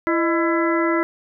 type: harmonic tone with a mistuned harmonic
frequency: 334.7 Hz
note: E4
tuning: 26 cents sharp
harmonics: 1 / 2 / 3 / 4 / 5 / 6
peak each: -19 / -25 / -27 / -25 / -31 / -27 dBFS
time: 0.07-1.03 s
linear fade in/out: 0 ms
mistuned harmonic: 2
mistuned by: -130 cents
effects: none